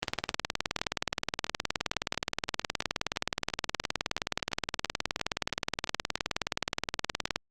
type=two click trains; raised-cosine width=0.2 ms; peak=-10 / -23 dBFS; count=141 / 17; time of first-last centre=0.03-7.36 / 0.45-5.874 s; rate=19.1 / 2.95 Hz; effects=Opus 32 kbps